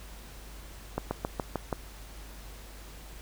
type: slowing click train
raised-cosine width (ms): 1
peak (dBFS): -15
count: 6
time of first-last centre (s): 0.98-1.728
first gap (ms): 130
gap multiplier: 1.07
effects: added 50 Hz sine -45 dBFS peak until 3.21 s + pink hiss -50 dBFS RMS until 3.21 s